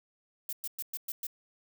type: noise bursts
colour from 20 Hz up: violet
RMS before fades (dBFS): -36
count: 6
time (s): 0.49-1.268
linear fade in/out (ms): 2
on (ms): 38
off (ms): 110
effects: none